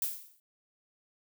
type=noise with exponential decay; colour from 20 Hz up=violet; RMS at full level=-29 dBFS; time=0.02-0.4 s; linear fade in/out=2 ms; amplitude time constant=81 ms; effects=none